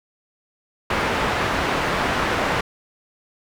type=low-pass noise; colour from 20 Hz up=white; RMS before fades=-22 dBFS; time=0.9-2.61 s; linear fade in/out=5 ms; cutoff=1600 Hz; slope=12 dB/octave; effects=none